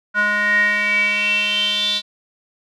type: tone with band-pass filter sweep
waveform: square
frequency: 207.7 Hz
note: G#3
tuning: in tune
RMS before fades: -18 dBFS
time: 0.14-2.02 s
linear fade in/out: 50 ms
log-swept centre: 1500 to 3800 Hz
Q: 9.7
effects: none